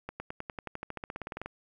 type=accelerating click train; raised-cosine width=0.5 ms; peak=-22 dBFS; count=20; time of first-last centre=0.09-1.46 s; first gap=110 ms; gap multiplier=0.95; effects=10-bit